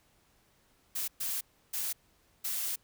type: noise bursts at uneven times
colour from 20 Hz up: blue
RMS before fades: -34 dBFS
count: 4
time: 0.95-1.08 / 1.2-1.41 / 1.73-1.93 / 2.44-2.76 s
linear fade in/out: 10 ms
effects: pink hiss -68 dBFS RMS until 2.83 s